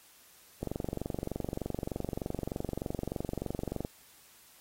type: click train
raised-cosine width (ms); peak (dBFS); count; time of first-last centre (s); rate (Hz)
2; -20; 76; 0.63-3.849; 23.3
effects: white hiss -59 dBFS RMS until 4.6 s + AAC 48 kbps